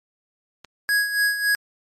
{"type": "click", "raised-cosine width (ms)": 0.2, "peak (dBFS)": -22, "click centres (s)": 0.647}
{"type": "tone with tremolo", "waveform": "square", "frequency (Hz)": 1660, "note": "G#6", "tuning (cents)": -1, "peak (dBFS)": -17, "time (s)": [0.89, 1.55], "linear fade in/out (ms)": 0, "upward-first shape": "sine", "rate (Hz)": 3.6, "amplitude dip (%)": 65}
{"effects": ["MP3 64 kbps"]}